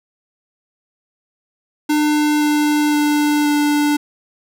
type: tone with pitch steps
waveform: square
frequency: 299.9 / 298 / 296.1 / 294.2 Hz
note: D4 / D4 / D4 / D4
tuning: +36 / +25 / +14 / +3 cents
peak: -14 dBFS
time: 1.89-3.97 s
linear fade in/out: 10 ms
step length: 520 ms
effects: none